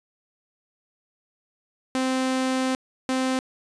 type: tone bursts at uneven times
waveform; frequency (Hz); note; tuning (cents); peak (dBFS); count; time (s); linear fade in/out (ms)
sawtooth; 260; C4; -11; -18; 2; 1.95-2.75 / 3.09-3.39; 0
effects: resampled to 22050 Hz